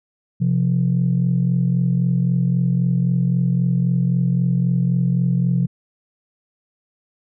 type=tone pair together; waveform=sine; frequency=130.81 / 174.61 Hz; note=C3 / F3; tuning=0 / 0 cents; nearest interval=perfect fourth; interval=500 cents; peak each=-17 dBFS; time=0.4-5.67 s; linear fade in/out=20 ms; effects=tanh soft clip ceiling -9 dBFS